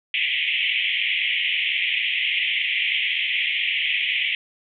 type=band-pass noise; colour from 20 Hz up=pink; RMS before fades=-23 dBFS; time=0.14-4.35 s; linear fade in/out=2 ms; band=2000 to 3300 Hz; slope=96 dB/octave; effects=none